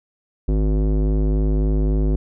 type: tone with low-pass filter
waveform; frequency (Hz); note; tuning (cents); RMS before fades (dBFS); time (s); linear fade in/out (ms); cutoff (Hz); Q
square; 51.8; G#1; -4; -18; 0.48-2.16; 5; 370; 1.6
effects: none